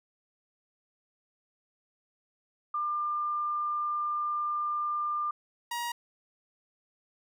sine / sawtooth tone pair in turn, 1197 / 950.1 Hz, D6 / A#5, +33 / +33 cents, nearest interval major third, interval 400 cents, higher first, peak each -28 dBFS, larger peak neither, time 2.74-5.31 / 5.71-5.92 s, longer first, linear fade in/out 5 ms, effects none

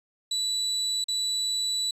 35% pulse tone with dropouts, 3951 Hz, B7, in tune, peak -23 dBFS, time 0.31-1.91 s, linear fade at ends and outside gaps 5 ms, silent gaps 1.042-1.083 s, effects resampled to 32000 Hz

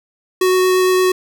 square tone with vibrato, 370 Hz, F#4, in tune, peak -12 dBFS, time 0.41-1.12 s, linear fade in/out 5 ms, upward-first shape triangle, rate 8.7 Hz, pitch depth 8 cents each way, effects none

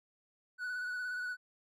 triangle tone with vibrato, 1480 Hz, F#6, in tune, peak -34 dBFS, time 0.58-1.37 s, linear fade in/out 50 ms, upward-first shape square, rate 17 Hz, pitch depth 21 cents each way, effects none

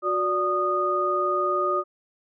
sine tone cluster, 366.2 / 583 / 1233 Hz, F#4 / D5 / D#6, -18 / -13 / -16 cents, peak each -27 / -28 / -23 dBFS, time 0.02-1.84 s, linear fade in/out 50 ms, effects none

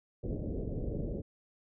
pink low-pass noise, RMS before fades -36 dBFS, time 0.23-1.22 s, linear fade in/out 10 ms, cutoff 560 Hz, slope 48 dB/octave, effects none

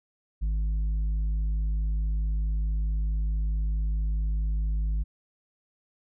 sine tone with tanh clipping, 52.3 Hz, G#1, 13 cents sharp, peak -25 dBFS, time 0.41-5.04 s, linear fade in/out 20 ms, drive 5 dB, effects none

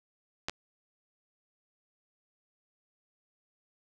clicks, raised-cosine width 0.2 ms, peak -14 / -19 dBFS, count 2, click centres 0.485 / 0.496 s, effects none

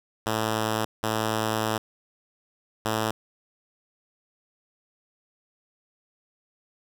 5% pulse tone bursts at uneven times, 109.8 Hz, A2, 3 cents flat, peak -13 dBFS, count 3, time 0.26-0.85 / 1.03-1.78 / 2.85-3.11 s, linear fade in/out 5 ms, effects none

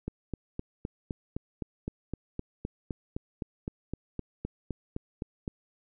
click train, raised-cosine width 3 ms, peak -20 dBFS, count 22, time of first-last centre 0.08-5.478 s, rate 3.89 Hz, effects none

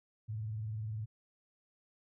sine tone with vibrato, 108.9 Hz, A2, 17 cents flat, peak -36 dBFS, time 0.28-1.06 s, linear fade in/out 20 ms, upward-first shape triangle, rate 20 Hz, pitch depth 140 cents each way, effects none

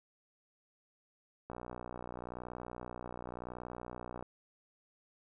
click train, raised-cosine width 1 ms, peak -29 dBFS, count 167, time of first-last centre 1.5-4.226 s, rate 60.9 Hz, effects none

